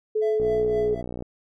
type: tone with pitch glide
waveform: sine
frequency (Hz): 431.4 to 423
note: A4 to G#4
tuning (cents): -34 to +32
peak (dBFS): -20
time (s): 0.15-0.95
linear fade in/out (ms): 10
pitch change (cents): -34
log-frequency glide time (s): 0.6-0.81
type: tone with tremolo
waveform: triangle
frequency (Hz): 666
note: E5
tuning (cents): +18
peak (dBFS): -25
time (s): 0.21-1.02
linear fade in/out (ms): 20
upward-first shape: triangle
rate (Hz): 3.9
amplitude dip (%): 95
type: click train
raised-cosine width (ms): 2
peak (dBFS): -20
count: 51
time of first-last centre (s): 0.4-1.224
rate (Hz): 60.7
effects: none